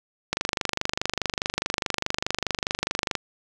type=click train; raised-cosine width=0.2 ms; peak=-6 dBFS; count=71; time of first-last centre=0.33-3.153 s; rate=24.8 Hz; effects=none